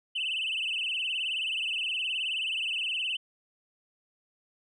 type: tone with vibrato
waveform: sine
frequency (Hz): 2828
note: F7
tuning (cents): +21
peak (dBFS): -27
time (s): 0.15-3.17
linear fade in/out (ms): 10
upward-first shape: sine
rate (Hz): 19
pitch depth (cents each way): 150
effects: tanh soft clip ceiling -25 dBFS